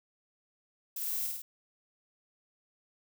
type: noise with echo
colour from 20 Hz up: violet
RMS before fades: -37 dBFS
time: 0.96-1.27 s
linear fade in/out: 5 ms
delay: 50 ms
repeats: 3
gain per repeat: -2 dB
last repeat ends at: 1.42 s
effects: none